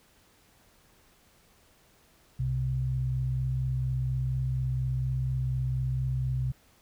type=tone pair together; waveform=sine; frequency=64.2 / 128.4 Hz; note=C2 / C3; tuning=-32 / -32 cents; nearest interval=octave; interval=1200 cents; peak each=-33 / -27 dBFS; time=2.39-6.52 s; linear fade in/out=10 ms; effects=pink hiss -62 dBFS RMS until 6.81 s